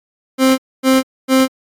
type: tone bursts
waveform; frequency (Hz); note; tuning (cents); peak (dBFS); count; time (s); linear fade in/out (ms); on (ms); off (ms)
30% pulse; 262.7; C4; +7; -6; 3; 0.38-1.48; 50; 200; 250
effects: AAC 48 kbps